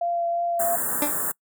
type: tone with vibrato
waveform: sine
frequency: 687 Hz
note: F5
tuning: 29 cents flat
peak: -22 dBFS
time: 0.01-0.76 s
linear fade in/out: 5 ms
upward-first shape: triangle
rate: 2.9 Hz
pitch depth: 13 cents each way
type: band-stop noise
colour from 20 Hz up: white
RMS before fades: -26 dBFS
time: 0.59-1.32 s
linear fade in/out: 10 ms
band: 1800 to 7200 Hz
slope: 96 dB/octave
type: tone with exponential decay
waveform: 20% pulse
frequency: 293.7 Hz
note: D4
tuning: in tune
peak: -14 dBFS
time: 1.02-1.19 s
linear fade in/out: 1 ms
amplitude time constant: 35 ms
effects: noise-tail reverb RT60 0.1 s tail -24 dB re dry + high-pass 150 Hz 12 dB/octave